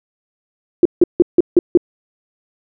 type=tone bursts; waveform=sine; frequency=349.2 Hz; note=F4; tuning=in tune; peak=-4 dBFS; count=6; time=0.83-1.774 s; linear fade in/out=2 ms; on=24 ms; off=160 ms; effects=none